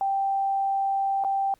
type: tone with dropouts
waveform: sine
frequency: 784 Hz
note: G5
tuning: in tune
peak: -22 dBFS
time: 0.01-1.54 s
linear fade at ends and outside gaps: 1 ms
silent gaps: 1.239-1.247 s
effects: pink hiss -64 dBFS RMS until 1.59 s